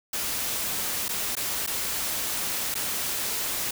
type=noise with dropouts; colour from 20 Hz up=white; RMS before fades=-29 dBFS; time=0.13-3.71 s; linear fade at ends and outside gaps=5 ms; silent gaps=1.083-1.09 / 1.353-1.367 / 1.665-1.673 / 2.743-2.752 s; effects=none